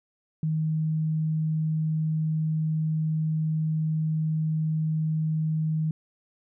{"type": "tone", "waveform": "sine", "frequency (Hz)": 157.1, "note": "D#3", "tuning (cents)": 17, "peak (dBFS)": -23, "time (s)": [0.43, 5.91], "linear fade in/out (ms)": 2, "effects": []}